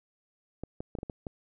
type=clicks; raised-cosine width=2 ms; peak=-23 dBFS; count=7; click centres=0.636 / 0.805 / 0.952 / 0.987 / 1.031 / 1.098 / 1.268 s; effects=none